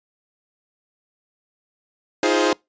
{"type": "chord", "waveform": "sawtooth", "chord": "F minor seventh", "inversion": "third", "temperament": "equal with one note detuned", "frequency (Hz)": [315.7, 349.2, 415.3, 523.3], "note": ["Eb4", "F4", "Ab4", "C5"], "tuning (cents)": [25, 0, 0, 0], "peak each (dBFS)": -18, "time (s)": [2.23, 2.53], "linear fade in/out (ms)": 2, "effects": ["noise-tail reverb RT60 0.2 s tail -25 dB re dry", "resampled to 16000 Hz"]}